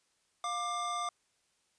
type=tone pair together; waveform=square; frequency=705 / 1187.1 Hz; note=F5 / D6; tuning=+16 / +18 cents; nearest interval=major sixth; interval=902 cents; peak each=-39 / -35 dBFS; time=0.44-1.09 s; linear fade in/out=2 ms; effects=white hiss -74 dBFS RMS until 1.78 s + resampled to 22050 Hz